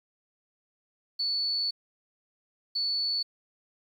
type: tone bursts at uneven times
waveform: sine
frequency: 4451 Hz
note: C#8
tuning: 6 cents sharp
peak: -26 dBFS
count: 2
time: 1.19-1.71 / 2.75-3.23 s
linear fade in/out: 10 ms
effects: 10-bit